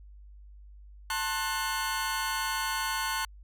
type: chord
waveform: sawtooth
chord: F# diminished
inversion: first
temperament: just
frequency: 888 / 1065.6 / 1480 Hz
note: A5 / C6 / F#6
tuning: +16 / +31 / 0 cents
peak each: -30 dBFS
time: 1.1-3.25 s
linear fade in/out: 2 ms
effects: added 50 Hz sine -47 dBFS peak until 3.43 s